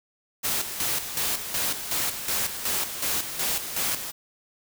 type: noise with tremolo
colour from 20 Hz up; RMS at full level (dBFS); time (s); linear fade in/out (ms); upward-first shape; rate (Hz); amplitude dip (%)
white; -26; 0.43-4.12; 20; square; 2.7; 60
effects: none